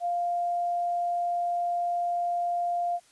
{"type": "tone", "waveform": "sine", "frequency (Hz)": 698.5, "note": "F5", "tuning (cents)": 0, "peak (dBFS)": -25, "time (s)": [0, 3], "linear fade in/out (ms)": 50, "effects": ["white hiss -60 dBFS RMS until 3.11 s", "resampled to 24000 Hz"]}